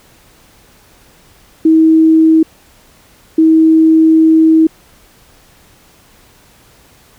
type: tone pair in turn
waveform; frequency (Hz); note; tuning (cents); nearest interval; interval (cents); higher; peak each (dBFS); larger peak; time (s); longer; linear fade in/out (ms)
sine; 320 / 320; D#4 / D#4; +49 / +49; unison; 0; neither; -4; neither; 1.65-2.43 / 3.38-4.67; second; 5
effects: pink hiss -46 dBFS RMS until 7.18 s